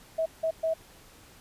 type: tone bursts at uneven times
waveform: sine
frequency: 646 Hz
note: E5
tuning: 35 cents flat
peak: -24 dBFS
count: 3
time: 0.18-0.26 / 0.43-0.51 / 0.63-0.74 s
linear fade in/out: 10 ms
effects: pink hiss -54 dBFS RMS until 1.4 s + resampled to 32000 Hz